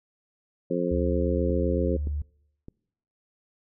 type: harmonic tone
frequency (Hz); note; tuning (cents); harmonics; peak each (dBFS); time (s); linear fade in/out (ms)
87.9; F2; +12; 2 / 3 / 4 / 5 / 6; -30 / -30 / -30 / -30 / -30; 0.7-1.97; 10
type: tone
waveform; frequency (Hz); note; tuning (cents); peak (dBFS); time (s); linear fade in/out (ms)
sine; 73.42; D2; 0; -26; 0.91-2.22; 5
type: clicks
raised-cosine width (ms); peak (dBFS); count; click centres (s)
3; -24 / -23 / -29; 3; 1.502 / 2.072 / 2.684
effects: noise-tail reverb RT60 0.8 s tail -26 dB re dry